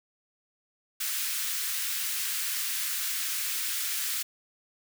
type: high-pass noise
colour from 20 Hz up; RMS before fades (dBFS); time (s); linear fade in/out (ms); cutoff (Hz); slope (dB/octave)
white; -31; 1-4.23; 10; 1400; 24
effects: none